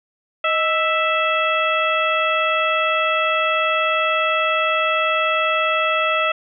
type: harmonic tone with a mistuned harmonic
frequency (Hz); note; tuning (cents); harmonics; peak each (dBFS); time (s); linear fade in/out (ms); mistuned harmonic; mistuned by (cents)
659.3; E5; 0; 1 / 2 / 3 / 4 / 5; -22 / -20 / -26 / -22 / -28; 0.44-6.32; 5; 1; -88
effects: none